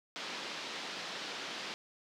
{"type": "band-pass noise", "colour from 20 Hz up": "white", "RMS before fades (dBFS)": -42, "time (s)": [0.16, 1.74], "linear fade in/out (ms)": 0, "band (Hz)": [170, 4700], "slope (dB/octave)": 24, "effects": []}